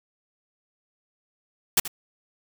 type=noise with echo; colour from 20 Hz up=white; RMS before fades=-18 dBFS; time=1.77-1.8 s; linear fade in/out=5 ms; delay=79 ms; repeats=1; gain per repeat=-14 dB; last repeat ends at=1.879 s; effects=none